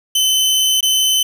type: tone with dropouts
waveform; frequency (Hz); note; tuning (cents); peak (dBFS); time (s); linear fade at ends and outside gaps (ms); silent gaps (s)
sawtooth; 3047; G7; -50; -9; 0.15-1.23; 5; 0.808-0.827
effects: none